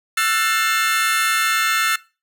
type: chord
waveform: 30% pulse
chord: F# half-diminished seventh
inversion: third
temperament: just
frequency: 1332 / 1480 / 1776 / 2131 Hz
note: E6 / F#6 / A6 / C7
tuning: +18 / 0 / +16 / +31 cents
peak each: -17 / -23 / -20 / -21 dBFS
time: 0.17-1.96 s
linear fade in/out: 5 ms
effects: noise-tail reverb RT60 0.3 s tail -21 dB re dry